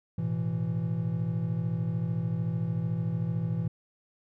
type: chord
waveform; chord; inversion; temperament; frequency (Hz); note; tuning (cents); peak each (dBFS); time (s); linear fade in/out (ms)
triangle; A suspended second; none; equal with one note detuned; 110 / 123.47 / 165.86; A2 / B2 / E3; 0 / 0 / +11; -31 / -31 / -28; 0.18-3.68; 5
effects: none